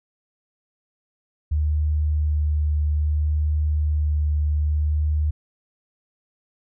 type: tone with vibrato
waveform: sine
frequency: 75.4 Hz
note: D2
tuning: 46 cents sharp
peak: -18 dBFS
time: 1.51-5.31 s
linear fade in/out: 10 ms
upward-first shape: sine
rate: 0.61 Hz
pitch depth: 11 cents each way
effects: none